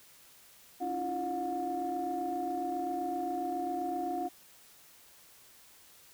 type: tone cluster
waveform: sine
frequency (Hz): 279.5 / 320.6 / 348.1 / 721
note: C#4 / E4 / F4 / F#5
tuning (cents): +14 / -48 / -6 / -45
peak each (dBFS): -39 / -40 / -38 / -33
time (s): 0.8-4.29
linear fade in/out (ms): 20
effects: tanh soft clip ceiling -24 dBFS + white hiss -58 dBFS RMS until 6.13 s